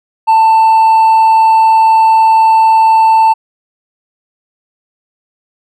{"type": "tone with hard clipping", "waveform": "sine", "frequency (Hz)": 889, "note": "A5", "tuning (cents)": 18, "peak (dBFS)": -5, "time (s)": [0.27, 3.34], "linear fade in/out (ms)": 20, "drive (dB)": 2, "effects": []}